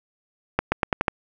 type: accelerating click train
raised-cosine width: 0.5 ms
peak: -4 dBFS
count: 6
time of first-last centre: 0.59-1.082 s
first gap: 130 ms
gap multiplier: 0.86
effects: none